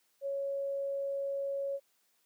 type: tone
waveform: sine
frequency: 554.4 Hz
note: C#5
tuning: in tune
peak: -32 dBFS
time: 0.21-1.8 s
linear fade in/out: 50 ms
effects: white hiss -73 dBFS RMS until 2.25 s + high-pass 200 Hz 12 dB/octave